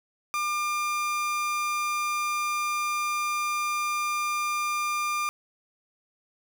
30% pulse tone, 1200 Hz, D6, 37 cents sharp, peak -23 dBFS, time 0.34-5.29 s, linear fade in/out 0 ms, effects none

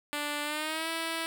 5% pulse tone with pitch glide, 293.7 to 327.8 Hz, D4 to E4, 0 to -10 cents, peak -20 dBFS, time 0.13-1.26 s, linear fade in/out 0 ms, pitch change +190 cents, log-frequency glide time 0.43-0.89 s, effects none

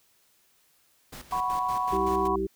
pink noise with tremolo, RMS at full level -42 dBFS, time 1.12-2.28 s, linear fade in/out 10 ms, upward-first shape square, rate 5.3 Hz, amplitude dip 70%
sine chord, F# suspended fourth, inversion none, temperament equal, 740 / 987.8 / 1108.7 Hz, F#5 / B5 / C#6, 0 / 0 / 0 cents, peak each -31 / -28 / -30 dBFS, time 1.32-2.36 s, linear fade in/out 5 ms
harmonic tone, 64.3 Hz, C2, 30 cents flat, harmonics 1 / 3 / 5 / 6, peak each -36 / -35 / -33 / -27 dBFS, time 1.92-2.47 s, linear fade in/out 10 ms
effects white hiss -65 dBFS RMS until 2.55 s

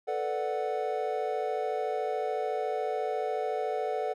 triangle chord, B minor seventh, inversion third, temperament equal, 440 / 493.9 / 587.3 / 740 Hz, A4 / B4 / D5 / F#5, 0 / 0 / 0 / 0 cents, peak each -31 / -34 / -34 / -31 dBFS, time 0.07-4.14 s, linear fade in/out 20 ms, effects none

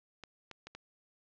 clicks, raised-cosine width 0.2 ms, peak -28 dBFS, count 4, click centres 0.237 / 0.513 / 0.67 / 0.75 s, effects low-pass 5000 Hz 12 dB/octave

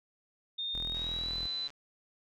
sine tone with pitch glide, 3654 to 4008 Hz, A#7 to B7, -35 to +25 cents, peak -33 dBFS, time 0.58-1.68 s, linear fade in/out 10 ms, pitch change +160 cents, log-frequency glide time 0.78-1.37 s
sawtooth tone, 41.28 Hz, E1, 3 cents sharp, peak -37 dBFS, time 0.74-1.47 s, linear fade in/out 0 ms
click train, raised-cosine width 0.2 ms, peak -34 dBFS, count 108, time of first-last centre 0.95-1.704 s, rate 142 Hz
effects none

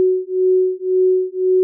sine beating tone pair, 370 / 371.9 Hz, F#4 / F#4, 0 / +9 cents, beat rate 1.9 Hz, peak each -16 dBFS, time 0-1.63 s, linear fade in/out 0 ms, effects none

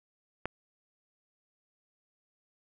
click, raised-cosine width 0.5 ms, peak -17 dBFS, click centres 0.456 s, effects none

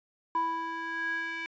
square tone with band-pass filter sweep, 329.6 Hz, E4, in tune, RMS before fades -33 dBFS, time 0.35-1.46 s, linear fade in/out 0 ms, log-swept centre 1000 to 2100 Hz, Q 6.1, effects resampled to 16000 Hz

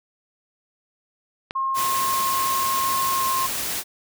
click, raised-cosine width 0.3 ms, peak -14 dBFS, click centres 1.509 s
sine tone with pitch glide, 1070 to 1059.5 Hz, C6 to C6, +38 to +21 cents, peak -21 dBFS, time 1.55-3.47 s, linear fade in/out 10 ms, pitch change -17 cents, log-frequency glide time 3.19-3.26 s
white noise, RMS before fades -27 dBFS, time 1.74-3.84 s, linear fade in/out 50 ms
effects none

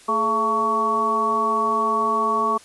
harmonic tone with a mistuned harmonic, 224.3 Hz, A3, 34 cents sharp, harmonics 1 / 2 / 3 / 4 / 5, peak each -30 / -27 / -30 / -29 / -19 dBFS, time 0.08-2.58 s, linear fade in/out 10 ms, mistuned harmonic 2, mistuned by -92 cents, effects white hiss -48 dBFS RMS until 2.64 s + resampled to 24000 Hz

